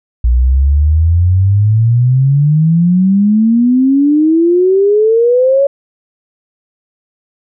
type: exponential sweep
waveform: sine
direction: up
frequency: 58.27 to 565 Hz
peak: -6 dBFS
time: 0.24-5.67 s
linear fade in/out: 5 ms
effects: none